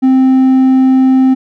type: tone with hard clipping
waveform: sine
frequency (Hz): 261.6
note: C4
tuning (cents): 0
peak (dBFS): -6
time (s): 0.02-1.35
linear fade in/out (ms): 20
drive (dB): 3
effects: none